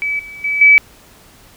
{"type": "tone with level steps", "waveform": "sine", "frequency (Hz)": 2294, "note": "D7", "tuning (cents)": -41, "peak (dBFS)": [-16, -30, -15, -4], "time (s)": [0.02, 0.78], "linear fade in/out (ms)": 0, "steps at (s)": [0.19, 0.44, 0.61], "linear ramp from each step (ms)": 5, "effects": ["pink hiss -45 dBFS RMS until 1.56 s"]}